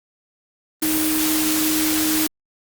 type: tone in noise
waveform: sine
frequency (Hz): 312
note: D#4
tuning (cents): +5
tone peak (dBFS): -20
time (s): 0.82-2.27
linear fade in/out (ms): 5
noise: white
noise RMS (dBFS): -22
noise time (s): 0.82-2.27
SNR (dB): -1
effects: Opus 32 kbps